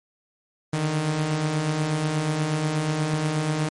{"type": "beating tone pair", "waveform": "sawtooth", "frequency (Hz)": [146.83, 155.13], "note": ["D3", "D#3"], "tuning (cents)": [0, -5], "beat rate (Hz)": 8.3, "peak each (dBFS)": [-27, -19], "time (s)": [0.73, 3.69], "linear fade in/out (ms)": 5, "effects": ["MP3 48 kbps"]}